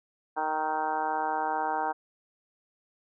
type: harmonic tone with a mistuned harmonic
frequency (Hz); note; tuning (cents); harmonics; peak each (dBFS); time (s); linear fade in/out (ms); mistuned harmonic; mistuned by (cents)
155.56; D#3; 0; 2 / 3 / 4 / 5 / 6 / 7 / 8 / 9 / 10; -41 / -39 / -40 / -30 / -31 / -40 / -41 / -41 / -40; 0.36-1.93; 20; 8; +34
effects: none